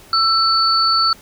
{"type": "tone pair together", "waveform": "sine", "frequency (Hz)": [1332, 4480], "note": ["E6", "C#8"], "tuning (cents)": [18, 18], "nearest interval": "octave + major sixth", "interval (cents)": 2100, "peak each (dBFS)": -15, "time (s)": [0.13, 1.13], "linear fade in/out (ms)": 2, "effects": ["pink hiss -44 dBFS RMS until 1.21 s"]}